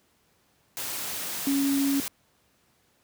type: tone in noise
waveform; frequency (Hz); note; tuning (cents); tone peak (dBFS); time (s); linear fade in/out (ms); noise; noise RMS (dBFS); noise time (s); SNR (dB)
sine; 277.2; C#4; 0; -22; 1.47-2; 0; white; -33; 0.77-2.08; +8
effects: pink hiss -66 dBFS RMS until 3.03 s + high-pass 80 Hz 12 dB/octave